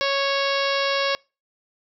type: harmonic tone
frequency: 553 Hz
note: C#5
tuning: 4 cents flat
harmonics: 1 / 2 / 3 / 4 / 5 / 6 / 7 / 8 / 9 / 10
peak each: -24 / -27 / -29 / -30 / -31 / -32 / -32 / -33 / -34 / -34 dBFS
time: 0.01-1.15 s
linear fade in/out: 0 ms
effects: noise-tail reverb RT60 0.3 s tail -26 dB re dry